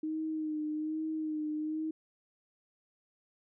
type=tone with vibrato; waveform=sine; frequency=310 Hz; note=D#4; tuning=6 cents flat; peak=-32 dBFS; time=0.03-1.91 s; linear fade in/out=5 ms; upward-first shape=sine; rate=1.2 Hz; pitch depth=32 cents each way; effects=none